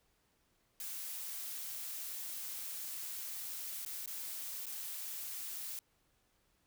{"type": "noise with dropouts", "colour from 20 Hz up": "blue", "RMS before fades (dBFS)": -43, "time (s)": [0.8, 5.79], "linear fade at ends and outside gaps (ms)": 1, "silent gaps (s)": [[3.85, 3.861], [4.06, 4.075], [4.657, 4.666]], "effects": ["pink hiss -75 dBFS RMS until 6.66 s"]}